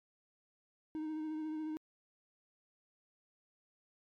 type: tone with vibrato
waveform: triangle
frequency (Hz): 311.1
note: D#4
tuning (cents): 0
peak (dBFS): -35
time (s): 0.95-1.77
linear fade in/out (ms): 0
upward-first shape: triangle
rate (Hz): 14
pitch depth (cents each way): 29
effects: MP3 96 kbps